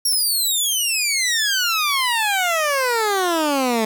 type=exponential sweep; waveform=15% pulse; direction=down; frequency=5630 to 215.3 Hz; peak=-11 dBFS; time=0.05-3.85 s; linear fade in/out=5 ms; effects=none